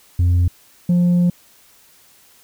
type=tone pair in turn; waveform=sine; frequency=88 / 176 Hz; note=F2 / F3; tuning=+14 / +14 cents; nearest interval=octave; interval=1200 cents; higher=second; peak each=-9 dBFS; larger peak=neither; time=0.19-0.48 / 0.89-1.3 s; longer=second; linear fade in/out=5 ms; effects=tanh soft clip ceiling -11 dBFS + white hiss -51 dBFS RMS until 2.43 s